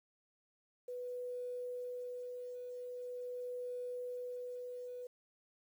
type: tone with tremolo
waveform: sine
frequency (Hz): 494.5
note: B4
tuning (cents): +2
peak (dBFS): -39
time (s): 0.88-5.07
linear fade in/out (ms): 5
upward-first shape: sine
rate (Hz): 0.43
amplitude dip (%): 35
effects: 11-bit